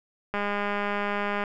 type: click train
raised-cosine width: 0.5 ms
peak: -14 dBFS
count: 225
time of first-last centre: 0.34-1.438 s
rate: 204 Hz
effects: none